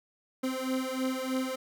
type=beating tone pair; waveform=30% pulse; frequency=258.6 / 261.8 Hz; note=C4 / C4; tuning=-20 / +1 cents; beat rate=3.2 Hz; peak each=-30 dBFS; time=0.43-1.56 s; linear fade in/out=10 ms; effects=none